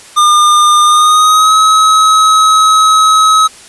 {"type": "tone with pitch glide", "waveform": "square", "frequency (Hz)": [1208, 1279.1], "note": ["D6", "D#6"], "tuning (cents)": [48, 47], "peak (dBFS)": -5, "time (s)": [0.16, 3.48], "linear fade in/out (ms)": 20, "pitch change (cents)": 99, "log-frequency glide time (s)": [0.83, 1.54], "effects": ["white hiss -35 dBFS RMS until 3.68 s", "resampled to 24000 Hz"]}